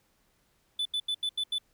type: tone bursts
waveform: triangle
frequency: 3491 Hz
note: A7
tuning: 14 cents flat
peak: -26 dBFS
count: 6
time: 0.79-1.584 s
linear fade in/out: 5 ms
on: 64 ms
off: 82 ms
effects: pink hiss -70 dBFS RMS until 1.73 s